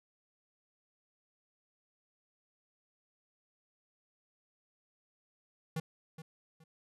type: tone with echo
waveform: square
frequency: 160 Hz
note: D#3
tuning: 49 cents sharp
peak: -34 dBFS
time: 5.76-5.8 s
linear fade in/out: 5 ms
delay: 420 ms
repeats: 2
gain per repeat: -12 dB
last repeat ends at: 6.64 s
effects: resampled to 32000 Hz